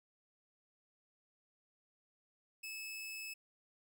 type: tone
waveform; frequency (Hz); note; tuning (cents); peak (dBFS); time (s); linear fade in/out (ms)
sawtooth; 2602; E7; -23; -40; 2.63-3.34; 10
effects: none